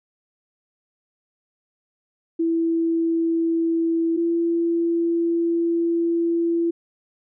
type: tone pair in turn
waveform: sine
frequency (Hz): 330.6 / 337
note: E4 / E4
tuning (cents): +5 / +38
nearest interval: unison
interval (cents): 33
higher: second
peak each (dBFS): -18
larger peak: neither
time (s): 2.39-4.17 / 4.17-6.71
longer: second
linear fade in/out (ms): 10
effects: none